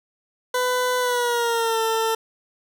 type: tone with pitch glide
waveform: 20% pulse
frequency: 500 to 448 Hz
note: B4 to A4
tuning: +21 to +31 cents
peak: -15 dBFS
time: 0.54-2.15 s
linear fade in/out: 5 ms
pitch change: -190 cents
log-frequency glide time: 0.99-1.79 s
effects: none